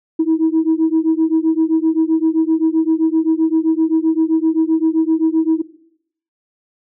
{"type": "beating tone pair", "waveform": "sine", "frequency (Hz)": [317.8, 325.5], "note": ["D#4", "E4"], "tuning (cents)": [37, -22], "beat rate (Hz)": 7.7, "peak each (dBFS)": -14, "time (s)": [0.19, 5.62], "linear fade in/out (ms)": 10, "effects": ["noise-tail reverb RT60 0.7 s tail -17 dB re dry", "tanh soft clip ceiling -7 dBFS"]}